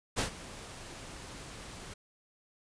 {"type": "noise with ADSR envelope", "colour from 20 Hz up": "pink", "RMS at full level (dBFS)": -29, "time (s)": [0.16, 1.94], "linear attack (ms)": 29, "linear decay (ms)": 110, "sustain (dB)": -17, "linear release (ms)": 7, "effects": ["resampled to 22050 Hz"]}